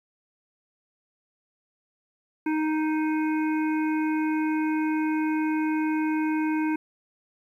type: harmonic tone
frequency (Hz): 311.1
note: D#4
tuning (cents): 0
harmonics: 1 / 3 / 5 / 7 / 8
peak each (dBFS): -23 / -33 / -37 / -40 / -41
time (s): 2.46-6.76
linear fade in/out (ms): 5
effects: 10-bit